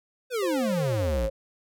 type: exponential sweep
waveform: square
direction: down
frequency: 523.3 to 49.15 Hz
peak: -26 dBFS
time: 0.3-1.3 s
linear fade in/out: 50 ms
type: tone with pitch glide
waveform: sine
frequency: 523.3 to 539.3 Hz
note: C5 to C#5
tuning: 0 to -48 cents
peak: -27 dBFS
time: 0.42-1.3 s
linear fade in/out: 10 ms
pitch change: +52 cents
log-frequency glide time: 0.53-1.04 s
effects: none

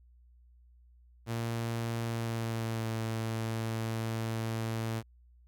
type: tone with pitch glide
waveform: sawtooth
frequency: 115.7 to 112.54 Hz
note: A#2 to A2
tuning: -13 to +40 cents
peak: -28 dBFS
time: 1.26-5.03 s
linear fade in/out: 50 ms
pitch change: -47 cents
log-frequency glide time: 2.05-2.89 s
effects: added 60 Hz sine -57 dBFS peak until 5.47 s

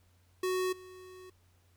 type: tone with level steps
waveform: square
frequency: 370 Hz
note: F#4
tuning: in tune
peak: -30 / -49 dBFS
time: 0.43-1.3 s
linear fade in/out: 5 ms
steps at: 0.72 s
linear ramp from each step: 10 ms
effects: added 89 Hz sine -64 dBFS peak until 1.76 s + pink hiss -71 dBFS RMS until 1.76 s

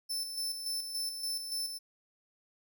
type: tone with tremolo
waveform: sawtooth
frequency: 5290 Hz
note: E8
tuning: 5 cents sharp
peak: -30 dBFS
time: 0.09-1.79 s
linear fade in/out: 20 ms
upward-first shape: square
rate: 3.5 Hz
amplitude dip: 50%
effects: none

